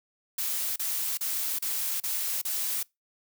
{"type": "noise bursts", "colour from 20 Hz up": "blue", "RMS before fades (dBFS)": -30, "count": 6, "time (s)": [0.38, 2.83], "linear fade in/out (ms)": 5, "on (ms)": 380, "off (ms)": 34, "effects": ["noise-tail reverb RT60 0.2 s tail -24 dB re dry"]}